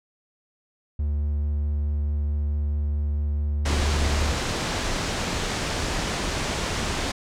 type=tone with vibrato; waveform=triangle; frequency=73.42 Hz; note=D2; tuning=in tune; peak=-20 dBFS; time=0.99-4.33 s; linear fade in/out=5 ms; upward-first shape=triangle; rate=4.6 Hz; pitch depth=11 cents each way
type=low-pass noise; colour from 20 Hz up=pink; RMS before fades=-27 dBFS; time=3.65-7.12 s; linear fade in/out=10 ms; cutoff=7600 Hz; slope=24 dB/octave
effects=none